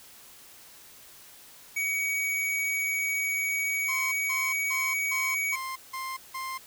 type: tone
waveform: square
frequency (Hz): 2257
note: C#7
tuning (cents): +31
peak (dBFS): -27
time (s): 1.76-5.56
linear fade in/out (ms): 10
type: tone bursts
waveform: 30% pulse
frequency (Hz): 1050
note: C6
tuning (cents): +6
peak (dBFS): -30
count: 7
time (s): 3.88-6.58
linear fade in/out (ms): 10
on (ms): 240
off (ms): 170
effects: white hiss -51 dBFS RMS until 6.66 s